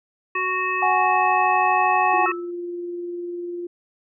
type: harmonic tone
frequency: 370 Hz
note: F#4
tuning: in tune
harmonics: 1 / 3 / 5 / 7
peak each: -30 / -24 / -27 / -26 dBFS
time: 0.35-2.32 s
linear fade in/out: 5 ms
type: chord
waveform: sine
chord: F# suspended second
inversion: none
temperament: just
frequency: 740 / 832.5 / 1110 Hz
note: F#5 / G#5 / C#6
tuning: 0 / +4 / +2 cents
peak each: -21 dBFS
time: 0.82-2.26 s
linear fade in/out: 5 ms
type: tone with tremolo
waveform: sine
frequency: 349.2 Hz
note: F4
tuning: in tune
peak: -26 dBFS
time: 2.13-3.67 s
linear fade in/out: 5 ms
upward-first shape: sine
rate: 20 Hz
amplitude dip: 25%
type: tone with exponential decay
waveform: sine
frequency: 1312 Hz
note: E6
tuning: 9 cents flat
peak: -20 dBFS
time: 2.26-2.51 s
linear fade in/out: 1 ms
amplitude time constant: 54 ms
effects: none